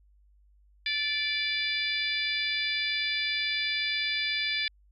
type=harmonic tone with a mistuned harmonic; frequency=583 Hz; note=D5; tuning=13 cents flat; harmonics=3 / 4 / 5 / 6 / 7 / 8; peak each=-35 / -31 / -43 / -32 / -38 / -35 dBFS; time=0.86-4.68 s; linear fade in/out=2 ms; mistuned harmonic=8; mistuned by=+57 cents; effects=added 50 Hz sine -58 dBFS peak until 4.91 s